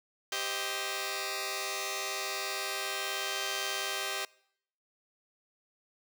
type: chord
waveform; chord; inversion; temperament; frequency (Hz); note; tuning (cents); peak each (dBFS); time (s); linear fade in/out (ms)
5% pulse; C minor; second; just; 392.4 / 523.3 / 627.9; G4 / C5 / Eb5; +2 / 0 / +16; -25 / -28 / -26; 0.32-4.25; 2
effects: noise-tail reverb RT60 0.7 s tail -24 dB re dry